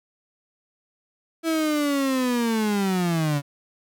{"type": "linear sweep", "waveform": "35% pulse", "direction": "down", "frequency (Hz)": [330, 139.8], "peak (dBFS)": -19, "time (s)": [1.43, 3.42], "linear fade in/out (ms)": 50, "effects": []}